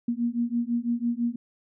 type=beating tone pair; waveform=sine; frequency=234.1 / 240.1 Hz; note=A#3 / B3; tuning=+8 / -49 cents; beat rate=6 Hz; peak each=-27 dBFS; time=0.08-1.36 s; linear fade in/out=5 ms; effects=none